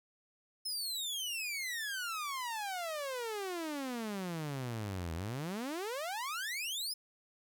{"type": "exponential two-way sweep", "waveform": "sawtooth", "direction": "down then up", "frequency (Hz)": [5250, 79.2, 5250], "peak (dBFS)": -33, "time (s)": [0.65, 6.94], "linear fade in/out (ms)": 10, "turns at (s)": 5.14, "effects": []}